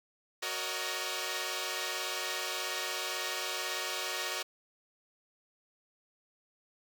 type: chord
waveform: 5% pulse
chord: D# minor seventh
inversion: first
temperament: equal with one note detuned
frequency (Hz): 370 / 466.2 / 564.1 / 622.3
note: F#4 / A#4 / C#5 / D#5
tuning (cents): 0 / 0 / +30 / 0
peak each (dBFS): -28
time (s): 0.42-4.43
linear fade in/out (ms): 10
effects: none